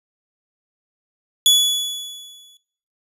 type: tone with exponential decay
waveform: sawtooth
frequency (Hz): 3408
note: G#7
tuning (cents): +44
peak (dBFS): -6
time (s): 1.46-2.57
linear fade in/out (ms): 1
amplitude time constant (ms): 240
effects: noise-tail reverb RT60 0.6 s tail -20 dB re dry + resampled to 32000 Hz